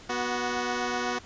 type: tone pair together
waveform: 10% pulse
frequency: 244 / 370 Hz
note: B3 / F#4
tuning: -21 / 0 cents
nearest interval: perfect fifth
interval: 721 cents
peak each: -22 dBFS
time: 0.09-1.19 s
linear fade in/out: 10 ms
effects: pink hiss -49 dBFS RMS until 1.25 s + resampled to 16000 Hz